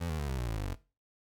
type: tone with pitch steps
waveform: 25% pulse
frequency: 85.5 / 78.4 / 71.9 / 65.93 / 60.46 / 55.44 / 50.84 / 46.62 Hz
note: F2 / D#2 / D2 / C2 / B1 / A1 / G#1 / F#1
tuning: -36 / +14 / -36 / +14 / -36 / +14 / -36 / +14 cents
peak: -29 dBFS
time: 0-0.752 s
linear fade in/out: 20 ms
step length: 94 ms
effects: noise-tail reverb RT60 0.3 s tail -17 dB re dry